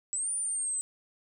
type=exponential two-way sweep; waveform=sine; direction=up then down; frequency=7760 to 9397 to 8060 Hz; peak=-29 dBFS; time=0.13-0.81 s; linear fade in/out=0 ms; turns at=0.33 s; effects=none